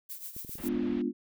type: noise with tremolo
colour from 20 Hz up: violet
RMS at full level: -39 dBFS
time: 0.09-0.69 s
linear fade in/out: 10 ms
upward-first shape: triangle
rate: 7.4 Hz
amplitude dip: 75%
type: clicks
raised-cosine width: 3 ms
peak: -33 dBFS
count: 6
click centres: 0.365 / 0.448 / 0.494 / 0.555 / 0.601 / 0.767 s
type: low-pass noise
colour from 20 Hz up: pink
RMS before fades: -47 dBFS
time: 0.58-1.02 s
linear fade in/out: 5 ms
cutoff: 3500 Hz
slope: 24 dB/octave
type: chord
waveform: sine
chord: G# diminished seventh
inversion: none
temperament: equal with one note detuned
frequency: 207.7 / 246.9 / 292.3 / 349.2 Hz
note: G#3 / B3 / D4 / F4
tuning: 0 / 0 / -8 / 0 cents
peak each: -36 / -31 / -34 / -34 dBFS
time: 0.62-1.13 s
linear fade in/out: 50 ms
effects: none